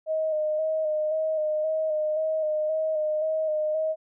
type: tone with vibrato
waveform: sine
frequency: 622.3 Hz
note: D#5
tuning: in tune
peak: -23 dBFS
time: 0.06-3.96 s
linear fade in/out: 50 ms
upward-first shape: square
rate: 1.9 Hz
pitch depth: 24 cents each way
effects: none